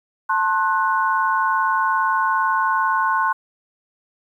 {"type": "chord", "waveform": "sine", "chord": "F# diminished", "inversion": "first", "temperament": "just", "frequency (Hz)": [888, 1065.6, 1480], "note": ["A5", "C6", "F#6"], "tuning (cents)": [16, 31, 0], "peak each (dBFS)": [-22, -19, -22], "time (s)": [0.29, 3.33], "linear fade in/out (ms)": 10, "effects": ["9-bit"]}